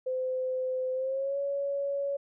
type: tone with pitch glide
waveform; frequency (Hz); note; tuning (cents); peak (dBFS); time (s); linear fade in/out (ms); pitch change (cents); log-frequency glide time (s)
sine; 514 to 560.5; C5 to C#5; -31 to +19; -28; 0.06-2.17; 10; +150; 0.93-1.38
effects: none